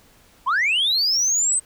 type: linear sweep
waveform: sine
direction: up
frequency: 932.3 to 8330 Hz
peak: -15 dBFS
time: 0.46-1.6 s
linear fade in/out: 20 ms
effects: tanh soft clip ceiling -15 dBFS + pink hiss -54 dBFS RMS until 1.65 s